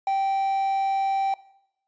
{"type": "tone with quantisation", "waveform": "triangle", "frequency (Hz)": 780, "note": "G5", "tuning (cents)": -9, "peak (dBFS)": -19, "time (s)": [0.07, 1.34], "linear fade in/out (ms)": 2, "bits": 8, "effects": ["noise-tail reverb RT60 0.8 s tail -20 dB re dry", "resampled to 16000 Hz"]}